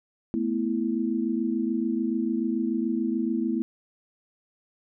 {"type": "chord", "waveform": "sine", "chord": "A suspended second", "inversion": "none", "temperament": "equal", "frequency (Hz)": [220, 246.9, 329.6], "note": ["A3", "B3", "E4"], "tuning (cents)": [0, 0, 0], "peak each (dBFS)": -28, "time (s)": [0.34, 3.62], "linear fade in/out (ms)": 0, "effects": []}